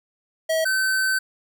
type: tone pair in turn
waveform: square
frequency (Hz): 643 / 1534.6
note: E5 / G6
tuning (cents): -43 / -37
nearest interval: octave + minor third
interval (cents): 1506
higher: second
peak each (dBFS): -20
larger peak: neither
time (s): 0.49-0.65 / 0.65-1.19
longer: second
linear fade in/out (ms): 10
effects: none